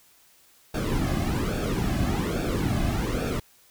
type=noise with flanger; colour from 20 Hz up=brown; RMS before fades=-26 dBFS; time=0.74-3.4 s; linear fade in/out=5 ms; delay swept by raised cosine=0.99 to 2.19 ms; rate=1.2 Hz; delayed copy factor=-0.75; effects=white hiss -58 dBFS RMS until 3.7 s